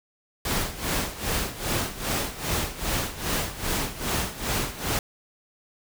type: noise with tremolo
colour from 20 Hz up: pink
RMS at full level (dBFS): -25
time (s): 0.45-4.99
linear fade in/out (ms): 2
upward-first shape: sine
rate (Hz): 2.5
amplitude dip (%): 80
effects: none